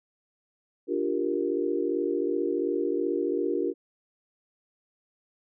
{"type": "chord", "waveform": "sine", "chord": "G minor seventh", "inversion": "second", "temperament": "equal", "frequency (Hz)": [293.7, 349.2, 392, 466.2], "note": ["D4", "F4", "G4", "Bb4"], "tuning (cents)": [0, 0, 0, 0], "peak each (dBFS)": [-31, -29, -30, -31], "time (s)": [0.87, 3.74], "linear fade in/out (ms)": 50, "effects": []}